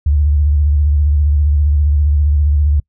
sine tone with vibrato, 73.42 Hz, D2, in tune, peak -9 dBFS, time 0.06-2.8 s, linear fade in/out 5 ms, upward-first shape square, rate 15 Hz, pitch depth 64 cents each way, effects noise-tail reverb RT60 0.1 s tail -26 dB re dry

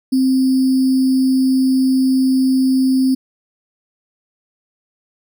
sine tone with sample-and-hold, 261.6 Hz, C4, in tune, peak -11 dBFS, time 0.12-3.15 s, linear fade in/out 10 ms, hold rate 4900 Hz, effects none

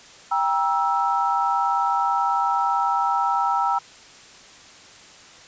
sine chord, E diminished, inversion first, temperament just, 791.1 / 949.3 / 1318.5 Hz, G5 / Bb5 / E6, +16 / +31 / 0 cents, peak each -23 dBFS, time 0.31-3.79 s, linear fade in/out 10 ms, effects white hiss -46 dBFS RMS until 5.47 s + resampled to 16000 Hz

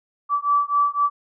sine beating tone pair, 1154 / 1157.9 Hz, D6 / D6, -31 / -25 cents, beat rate 3.9 Hz, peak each -20 dBFS, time 0.29-1.1 s, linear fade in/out 50 ms, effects none

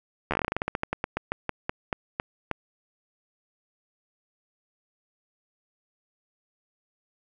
slowing click train, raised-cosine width 0.5 ms, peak -11 dBFS, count 24, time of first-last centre 0.31-2.513 s, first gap 12 ms, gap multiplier 1.16, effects none

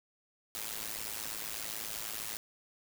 white noise with amplitude modulation, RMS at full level -36 dBFS, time 0.55-2.37 s, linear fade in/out 0 ms, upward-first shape sine, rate 108 Hz, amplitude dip 85%, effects none

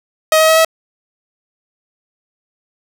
sawtooth tone with pitch steps, 630 / 635.5 / 641 / 646.6 Hz, D#5 / D#5 / E5 / E5, +21 / +36 / -49 / -34 cents, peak -4 dBFS, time 0.32-0.648 s, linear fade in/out 2 ms, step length 82 ms, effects none

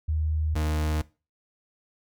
sine / 40% pulse tone pair in turn, 77.78 / 76.93 Hz, D#2 / D#2, 0 / -19 cents, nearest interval unison, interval 19 cents, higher first, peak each -23 dBFS, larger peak neither, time 0.08-0.55 / 0.55-1.02 s, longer neither, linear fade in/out 10 ms, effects noise-tail reverb RT60 0.3 s tail -20 dB re dry

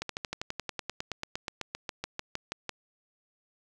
slowing click train, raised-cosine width 0.2 ms, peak -16 dBFS, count 24, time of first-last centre 0.02-2.693 s, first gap 73 ms, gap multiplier 1.04, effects none

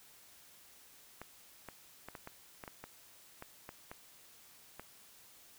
clicks, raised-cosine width 0.5 ms, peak -30 dBFS, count 12, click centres 1.216 / 1.687 / 2.086 / 2.152 / 2.274 / 2.638 / 2.678 / 2.84 / 3.424 / 3.691 / 3.915 / 4.796 s, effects white hiss -60 dBFS RMS until 5.58 s

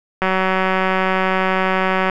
click train, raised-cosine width 0.5 ms, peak -3 dBFS, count 354, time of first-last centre 0.22-2.098 s, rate 188 Hz, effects none

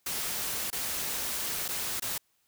white noise with dropouts, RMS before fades -33 dBFS, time 0.06-2.18 s, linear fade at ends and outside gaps 5 ms, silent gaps 0.703-0.727 / 1.681-1.687 / 1.999-2.021 s, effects white hiss -72 dBFS RMS until 2.47 s

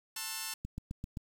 5% pulse chord, F# half-diminished seventh, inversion first, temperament just, 888 / 1065.6 / 1332 / 1480 Hz, A5 / C6 / E6 / F#6, +16 / +31 / +18 / 0 cents, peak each -30 / -33 / -35 / -34 dBFS, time 0.16-0.54 s, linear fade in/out 5 ms
click train, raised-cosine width 5 ms, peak -26 dBFS, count 5, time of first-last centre 0.65-1.172 s, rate 7.67 Hz
effects 9-bit

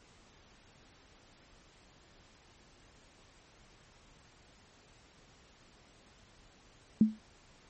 sine tone with exponential decay, 217 Hz, A3, 24 cents flat, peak -16 dBFS, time 7.01-7.19 s, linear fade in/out 2 ms, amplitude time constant 37 ms, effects pink hiss -61 dBFS RMS until 7.69 s + MP3 32 kbps

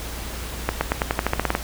accelerating click train, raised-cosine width 0.5 ms, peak -4 dBFS, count 12, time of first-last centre 0.69-1.551 s, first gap 120 ms, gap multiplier 0.91, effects added 58 Hz sine -32 dBFS peak until 1.63 s + pink hiss -34 dBFS RMS until 1.63 s

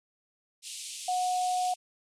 white band-pass noise, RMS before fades -41 dBFS, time 0.62-1.76 s, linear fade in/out 50 ms, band 2500 to 10000 Hz, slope 48 dB/octave
sine tone, 730 Hz, F#5, 24 cents flat, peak -26 dBFS, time 1.08-1.74 s, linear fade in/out 5 ms
effects none

